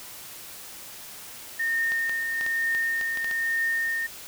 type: tone with tremolo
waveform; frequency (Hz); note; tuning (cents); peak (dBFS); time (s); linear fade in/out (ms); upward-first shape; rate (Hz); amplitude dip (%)
sine; 1831; A#6; -32; -22; 1.59-4.07; 10; triangle; 1.1; 40
type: clicks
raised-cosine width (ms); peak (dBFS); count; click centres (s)
0.2; -18; 9; 1.92 / 2.095 / 2.411 / 2.464 / 2.749 / 3.012 / 3.173 / 3.245 / 3.312
effects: white hiss -42 dBFS RMS until 4.27 s